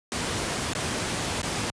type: noise with dropouts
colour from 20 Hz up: pink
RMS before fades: -28 dBFS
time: 0.12-1.7 s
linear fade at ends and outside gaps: 0 ms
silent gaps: 0.734-0.751 / 1.417-1.431 s
effects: high-pass 80 Hz 12 dB/octave + resampled to 22050 Hz